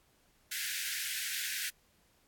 pink high-pass noise, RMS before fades -37 dBFS, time 0.51-1.7 s, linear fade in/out 10 ms, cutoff 1500 Hz, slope 96 dB/octave, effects pink hiss -69 dBFS RMS until 2.27 s + AAC 64 kbps

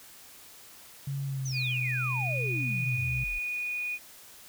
sine tone with pitch glide, 138.59 to 126.36 Hz, C#3 to B2, 0 to +40 cents, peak -30 dBFS, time 1.07-3.24 s, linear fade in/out 5 ms, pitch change -160 cents, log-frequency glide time 1.24-1.68 s
sine exponential sweep, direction down, 6370 to 35 Hz, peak -36 dBFS, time 1.45-3.39 s, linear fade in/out 10 ms
sine tone, 2463 Hz, D#7, 18 cents flat, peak -30 dBFS, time 1.52-3.99 s, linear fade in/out 50 ms
effects white hiss -51 dBFS RMS until 4.48 s

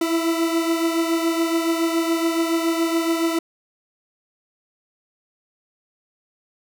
40% pulse beating tone pair, 329.6 / 336.7 Hz, E4 / E4, 0 / +37 cents, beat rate 7.1 Hz, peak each -19 / -25 dBFS, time 0.01-3.39 s, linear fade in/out 5 ms, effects none

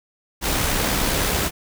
pink noise with amplitude modulation, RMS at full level -20 dBFS, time 0.41-1.51 s, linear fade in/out 50 ms, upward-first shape sine, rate 69.5 Hz, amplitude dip 30%, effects none

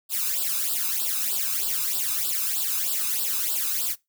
blue noise with flanger, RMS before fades -26 dBFS, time 0.09-3.96 s, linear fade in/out 50 ms, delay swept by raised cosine 0.23 to 0.81 ms, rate 3.2 Hz, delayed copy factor +1, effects noise-tail reverb RT60 0.2 s tail -22 dB re dry

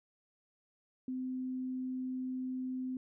sine tone, 256.8 Hz, C4, 32 cents flat, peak -35 dBFS, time 1.08-2.97 s, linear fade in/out 2 ms, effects none

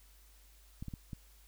clicks, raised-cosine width 5 ms, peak -29 dBFS, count 4, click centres 0.825 / 0.883 / 0.938 / 1.132 s, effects added 50 Hz sine -59 dBFS peak until 1.47 s + white hiss -65 dBFS RMS until 1.47 s

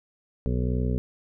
harmonic tone, 61.74 Hz, B1, in tune, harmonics 1 / 2 / 3 / 4 / 6 / 7 / 8 / 9, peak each -26 / -28 / -32 / -32 / -40 / -35 / -43 / -44 dBFS, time 0.46-0.98 s, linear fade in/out 0 ms, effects none

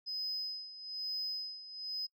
sine tone with tremolo, 5040 Hz, D#8, 21 cents sharp, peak -33 dBFS, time 0.06-2.07 s, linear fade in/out 20 ms, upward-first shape sine, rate 1.1 Hz, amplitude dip 80%, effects noise-tail reverb RT60 0.1 s tail -23 dB re dry + tanh soft clip ceiling -32 dBFS

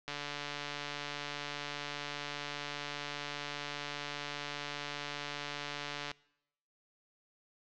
click train, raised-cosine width 0.2 ms, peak -21 dBFS, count 876, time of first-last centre 0.08-6.114 s, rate 145 Hz, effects noise-tail reverb RT60 0.8 s tail -23 dB re dry + low-pass 5000 Hz 12 dB/octave

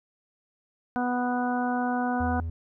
harmonic tone, 246.9 Hz, B3, in tune, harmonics 1 / 2 / 3 / 4 / 5 / 6, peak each -27 / -36 / -29 / -36 / -39 / -35 dBFS, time 0.96-2.4 s, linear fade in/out 0 ms
triangle tone, 82.4 Hz, E2, in tune, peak -27 dBFS, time 2.2-2.5 s, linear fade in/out 5 ms
effects none

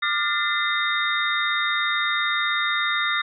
sine tone cluster, 1189 / 1405 / 1790 / 2043 / 3696 Hz, D6 / F6 / A6 / C7 / A#7, +21 / +10 / +29 / -42 / -16 cents, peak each -27 dBFS, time 0.02-3.22 s, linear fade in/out 10 ms, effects none

